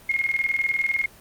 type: tone with tremolo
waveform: sine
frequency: 2148 Hz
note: C7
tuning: 45 cents sharp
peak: -18 dBFS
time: 0.09-1.06 s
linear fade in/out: 5 ms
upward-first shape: square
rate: 20 Hz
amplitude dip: 70%
effects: pink hiss -49 dBFS RMS until 1.2 s + Opus 24 kbps